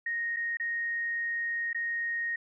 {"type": "tone with dropouts", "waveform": "sine", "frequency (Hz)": 1864.7, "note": "A#6", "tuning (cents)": 0, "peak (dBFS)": -29, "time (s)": [0.06, 2.36], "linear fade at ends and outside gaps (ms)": 5, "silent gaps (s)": [[0.363, 0.367], [0.571, 0.598], [1.731, 1.746]], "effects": []}